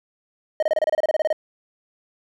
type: tone bursts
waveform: triangle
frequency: 622.3 Hz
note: D#5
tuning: in tune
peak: -14 dBFS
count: 14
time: 0.6-1.328 s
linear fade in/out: 2 ms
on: 26 ms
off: 28 ms
effects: none